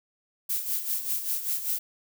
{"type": "noise with tremolo", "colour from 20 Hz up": "violet", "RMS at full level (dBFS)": -27, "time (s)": [0.49, 1.79], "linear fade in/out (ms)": 10, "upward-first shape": "sine", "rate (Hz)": 5.1, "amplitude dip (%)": 65, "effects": []}